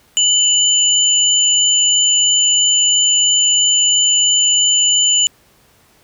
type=tone pair together; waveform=sine; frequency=2971 / 7066 Hz; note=F#7 / A8; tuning=+6 / +6 cents; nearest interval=octave + minor third; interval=1500 cents; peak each=-13 dBFS; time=0.17-5.27 s; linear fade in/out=0 ms; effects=pink hiss -52 dBFS RMS until 6.03 s + high-pass 60 Hz 12 dB/octave